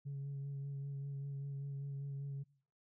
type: tone with vibrato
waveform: sine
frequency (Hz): 139.4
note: C#3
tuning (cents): +10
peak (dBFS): -38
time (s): 0.05-2.44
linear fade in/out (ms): 20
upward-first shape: sine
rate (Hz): 5.1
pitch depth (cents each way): 19
effects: noise-tail reverb RT60 0.6 s tail -24 dB re dry + tanh soft clip ceiling -38 dBFS